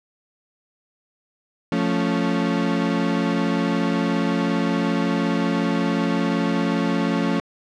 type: chord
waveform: 35% pulse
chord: F augmented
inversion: none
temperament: equal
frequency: 174.61 / 220 / 277.2 Hz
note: F3 / A3 / C#4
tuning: 0 / 0 / 0 cents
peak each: -22 dBFS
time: 1.72-7.4 s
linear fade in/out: 2 ms
effects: low-pass 4000 Hz 12 dB/octave